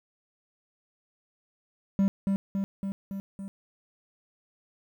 triangle tone with echo, 196 Hz, G3, in tune, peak -18 dBFS, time 1.99-2.08 s, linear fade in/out 0 ms, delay 280 ms, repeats 5, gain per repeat -3 dB, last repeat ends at 3.48 s, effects 10-bit

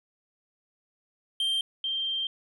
triangle / sine tone pair in turn, 3161 / 3161 Hz, G7 / G7, +14 / +14 cents, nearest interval unison, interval 0 cents, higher neither, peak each -23 / -27 dBFS, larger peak first, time 1.4-1.61 / 1.84-2.27 s, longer second, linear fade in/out 2 ms, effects none

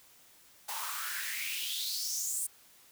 white noise with high-pass filter sweep, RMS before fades -36 dBFS, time 0.68-2.47 s, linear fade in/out 10 ms, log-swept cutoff 830 to 9000 Hz, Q 5.2, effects white hiss -60 dBFS RMS until 2.91 s

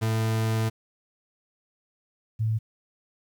40% pulse / sine tone pair in turn, 111.2 / 110.43 Hz, A2 / A2, +19 / +7 cents, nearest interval unison, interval 12 cents, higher first, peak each -22 dBFS, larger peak neither, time 0.01-0.7 / 2.39-2.59 s, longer first, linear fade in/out 20 ms, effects 10-bit

